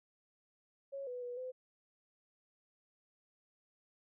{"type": "tone with pitch steps", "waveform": "sine", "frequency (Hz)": [551, 495.1, 488.1, 510], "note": ["C#5", "B4", "B4", "C5"], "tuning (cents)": [-11, 4, -20, -44], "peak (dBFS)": -40, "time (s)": [0.92, 1.52], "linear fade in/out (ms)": 20, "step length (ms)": 150, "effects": []}